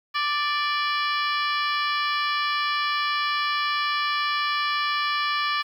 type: harmonic tone with a mistuned harmonic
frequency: 587.3 Hz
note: D5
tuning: in tune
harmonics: 2 / 3 / 4 / 5 / 6 / 7 / 8 / 9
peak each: -25 / -29 / -31 / -33 / -35 / -36 / -37 / -38 dBFS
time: 0.14-5.63 s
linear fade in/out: 20 ms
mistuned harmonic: 6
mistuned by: -74 cents
effects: 9-bit